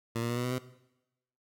15% pulse tone with pitch steps, 115.6 / 117.89 / 120.23 / 122.62 / 125.05 / 127.53 Hz, A#2 / A#2 / B2 / B2 / B2 / C3, -14 / +20 / -46 / -12 / +22 / -44 cents, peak -24 dBFS, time 0.15-0.588 s, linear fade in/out 10 ms, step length 73 ms, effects noise-tail reverb RT60 0.9 s tail -17 dB re dry

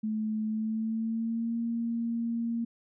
sine tone with pitch glide, 216.6 to 232.1 Hz, A3 to A#3, -27 to -7 cents, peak -28 dBFS, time 0.03-2.65 s, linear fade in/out 10 ms, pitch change +120 cents, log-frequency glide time 0.46-1.58 s, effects none

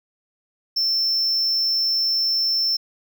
triangle tone, 5350 Hz, E8, 25 cents sharp, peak -17 dBFS, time 0.76-2.77 s, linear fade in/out 10 ms, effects none

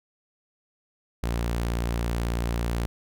sawtooth tone, 58.27 Hz, A#1, in tune, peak -21 dBFS, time 1.23-2.86 s, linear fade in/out 0 ms, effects none

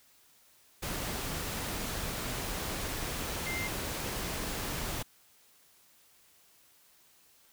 sine tone in noise, 2093 Hz, C7, in tune, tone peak -35 dBFS, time 3.46-3.68 s, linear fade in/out 10 ms, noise pink, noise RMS -36 dBFS, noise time 0.82-5.03 s, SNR -2 dB, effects white hiss -63 dBFS RMS until 7.52 s

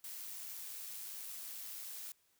blue noise with amplitude modulation, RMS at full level -45 dBFS, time 0.04-2.12 s, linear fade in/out 2 ms, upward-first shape sine, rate 103 Hz, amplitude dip 30%, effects white hiss -74 dBFS RMS until 2.39 s

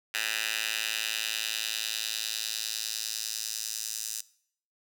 10% pulse tone with high-pass filter sweep, 110 Hz, A2, in tune, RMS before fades -33 dBFS, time 0.14-4.21 s, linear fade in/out 5 ms, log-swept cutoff 2200 to 6400 Hz, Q 1.6, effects noise-tail reverb RT60 0.6 s tail -20 dB re dry

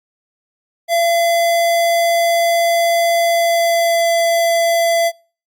square tone with pitch glide, 679 to 674.3 Hz, F5 to E5, -49 to +39 cents, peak -13 dBFS, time 0.88-5.12 s, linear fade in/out 50 ms, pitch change -12 cents, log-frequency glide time 3.24-4.25 s, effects noise-tail reverb RT60 0.4 s tail -26 dB re dry + Opus 48 kbps

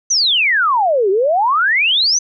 sine exponential two-way sweep, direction down then up, 6272 to 370 to 6272 Hz, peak -11 dBFS, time 0.1-2.19 s, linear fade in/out 10 ms, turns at 1.1 s, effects none

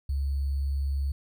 sine tone with sample-and-hold, 69.3 Hz, C#2, in tune, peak -25 dBFS, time 0.09-1.12 s, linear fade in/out 5 ms, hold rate 4410 Hz, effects none

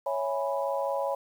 sine chord, C# minor seventh, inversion none, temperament equal, 554.4 / 659.3 / 830.6 / 987.8 Hz, C#5 / E5 / G#5 / B5, 0 / 0 / 0 / 0 cents, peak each -29 / -35 / -34 / -34 dBFS, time 0.06-1.15 s, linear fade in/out 5 ms, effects 9-bit

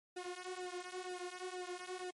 sawtooth tone with flanger, 363.1 Hz, F#4, 33 cents flat, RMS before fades -45 dBFS, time 0.16-2.11 s, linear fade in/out 10 ms, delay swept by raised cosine 1.8 to 5.8 ms, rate 2.1 Hz, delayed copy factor -0.9, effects MP3 48 kbps

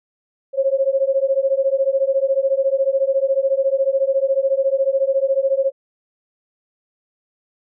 sine beating tone pair, 534 / 548 Hz, C5 / C#5, +35 / -20 cents, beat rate 14 Hz, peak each -18 dBFS, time 0.53-5.72 s, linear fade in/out 50 ms, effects none

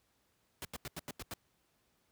pink noise bursts, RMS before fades -42 dBFS, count 7, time 0.62-1.338 s, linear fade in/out 0 ms, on 28 ms, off 87 ms, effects pink hiss -75 dBFS RMS until 2.11 s + high-pass 60 Hz 12 dB/octave

